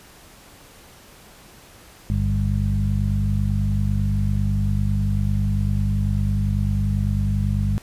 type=harmonic tone with a mistuned harmonic; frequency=50.1 Hz; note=G1; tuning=38 cents sharp; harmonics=1 / 2 / 3 / 4; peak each=-23 / -21 / -28 / -26 dBFS; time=2.1-7.78 s; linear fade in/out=0 ms; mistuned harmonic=1; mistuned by=+75 cents; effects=pink hiss -47 dBFS RMS until 7.82 s + resampled to 32000 Hz